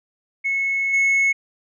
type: tone with level steps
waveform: sine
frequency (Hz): 2192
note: C#7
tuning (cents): -20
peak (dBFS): -18 / -12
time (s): 0.44-1.33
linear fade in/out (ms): 20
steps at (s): 0.93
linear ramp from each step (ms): 10
effects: tanh soft clip ceiling -14 dBFS